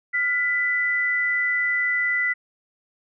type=tone pair together; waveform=sine; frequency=1413.4 / 1992 Hz; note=F6 / B6; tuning=+20 / +14 cents; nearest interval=tritone; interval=594 cents; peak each=-29 / -20 dBFS; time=0.13-2.34 s; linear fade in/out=20 ms; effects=none